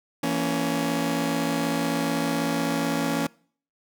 sawtooth chord, A# diminished, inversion second, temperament just, 167.82 / 233.1 / 279.7 Hz, E3 / A#3 / C#4, +31 / 0 / +16 cents, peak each -26 / -25 / -22 dBFS, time 0.23-3.27 s, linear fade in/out 5 ms, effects noise-tail reverb RT60 0.5 s tail -24 dB re dry

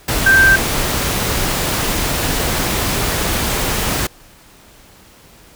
sine tone in noise, 1568 Hz, G6, in tune, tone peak -7 dBFS, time 0.26-0.56 s, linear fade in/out 5 ms, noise pink, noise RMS -18 dBFS, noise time 0.08-4.07 s, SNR +8 dB, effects pink hiss -45 dBFS RMS until 5.55 s

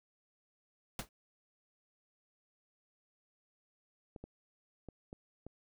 pink noise with exponential decay, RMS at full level -35 dBFS, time 0.99-1.09 s, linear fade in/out 2 ms, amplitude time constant 20 ms
clicks, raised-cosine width 2 ms, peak -33 dBFS, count 5, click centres 4.162 / 4.24 / 4.887 / 5.129 / 5.466 s
effects none

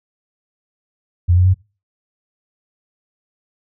sine tone with pitch steps, 87.9 / 90.68 / 93.56 Hz, F2 / F#2 / F#2, +12 / -34 / +20 cents, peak -9 dBFS, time 1.28-1.544 s, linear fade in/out 20 ms, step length 88 ms, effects noise-tail reverb RT60 0.3 s tail -21 dB re dry

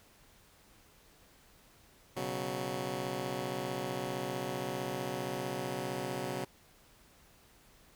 10% pulse chord, B suspended second, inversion none, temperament just, 123.47 / 138.9 / 185.21 Hz, B2 / C#3 / F#3, 0 / +4 / +2 cents, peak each -32 dBFS, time 2.16-6.45 s, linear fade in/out 10 ms, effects pink hiss -62 dBFS RMS until 7.95 s

